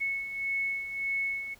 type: beating tone pair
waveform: sine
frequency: 2200 / 2201.7 Hz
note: C#7 / C#7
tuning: -14 / -12 cents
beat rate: 1.7 Hz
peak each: -37 / -30 dBFS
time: 0-1.55 s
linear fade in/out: 20 ms
effects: pink hiss -58 dBFS RMS until 1.59 s